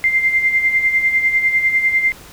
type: tone with tremolo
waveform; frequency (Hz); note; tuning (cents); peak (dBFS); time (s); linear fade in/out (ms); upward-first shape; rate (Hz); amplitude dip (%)
sine; 2093; C7; 0; -10; 0.04-2.12; 0; sine; 10; 60
effects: pink hiss -40 dBFS RMS until 2.32 s